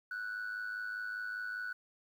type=tone with amplitude modulation; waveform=sine; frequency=1480 Hz; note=F#6; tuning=in tune; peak=-32 dBFS; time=0.11-1.73 s; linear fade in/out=5 ms; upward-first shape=sine; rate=105 Hz; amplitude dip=70%; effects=tanh soft clip ceiling -34 dBFS + 11-bit